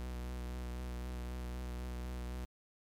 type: tone with vibrato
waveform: 45% pulse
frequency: 61.6 Hz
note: B1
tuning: 4 cents flat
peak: -39 dBFS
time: 0-2.45 s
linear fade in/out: 0 ms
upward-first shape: triangle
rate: 3.9 Hz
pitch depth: 27 cents each way
effects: MP3 96 kbps